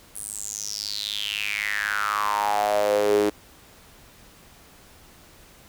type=tone with high-pass filter sweep; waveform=sawtooth; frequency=103.83 Hz; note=G#2; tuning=in tune; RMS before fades=-25 dBFS; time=0.15-3.3 s; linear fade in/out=10 ms; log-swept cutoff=10000 to 350 Hz; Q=7.4; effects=pink hiss -51 dBFS RMS until 5.68 s